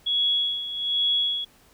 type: tone with tremolo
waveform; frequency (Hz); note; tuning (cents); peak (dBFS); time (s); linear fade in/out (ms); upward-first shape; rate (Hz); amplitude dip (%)
sine; 3351; G#7; +15; -19; 0.06-1.45; 10; sine; 1.2; 70
effects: pink hiss -57 dBFS RMS until 1.73 s